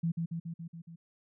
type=tone with echo; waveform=sine; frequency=166.7 Hz; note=E3; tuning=20 cents sharp; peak=-27 dBFS; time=0.03-0.12 s; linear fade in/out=10 ms; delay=140 ms; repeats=6; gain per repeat=-3 dB; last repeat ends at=0.96 s; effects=none